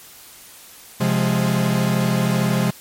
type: chord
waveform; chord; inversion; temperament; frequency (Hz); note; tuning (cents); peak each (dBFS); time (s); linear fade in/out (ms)
45% pulse; F minor; second; equal with one note detuned; 132.26 / 174.61 / 207.7; C3 / F3 / Ab3; +19 / 0 / 0; -21; 1-2.71; 10
effects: white hiss -43 dBFS RMS until 2.8 s + MP3 64 kbps